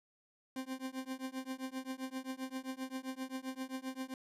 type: tone with tremolo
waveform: 40% pulse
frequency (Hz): 261.6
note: C4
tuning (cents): 0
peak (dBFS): -35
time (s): 0.56-4.14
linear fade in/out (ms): 2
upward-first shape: triangle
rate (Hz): 7.6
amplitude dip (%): 100
effects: resampled to 32000 Hz